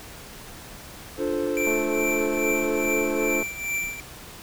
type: chord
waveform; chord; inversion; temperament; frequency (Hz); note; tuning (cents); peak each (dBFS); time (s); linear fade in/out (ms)
triangle; D minor seventh; none; equal; 293.7 / 349.2 / 440 / 523.3; D4 / F4 / A4 / C5; 0 / 0 / 0 / 0; -27; 1.17-3.44; 50
type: tone with tremolo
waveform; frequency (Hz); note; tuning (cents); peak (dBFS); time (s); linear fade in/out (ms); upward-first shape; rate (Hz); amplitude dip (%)
square; 2346; D7; -2; -24; 1.57-4; 0; triangle; 2.4; 80
type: click train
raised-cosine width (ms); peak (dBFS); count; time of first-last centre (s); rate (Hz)
1; -21; 384; 1.67-3.427; 218
effects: pink hiss -42 dBFS RMS until 4.42 s